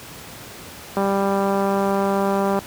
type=click train; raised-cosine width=1 ms; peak=-8 dBFS; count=320; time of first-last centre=0.97-2.589 s; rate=197 Hz; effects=pink hiss -38 dBFS RMS until 2.66 s + high-pass 80 Hz 12 dB/octave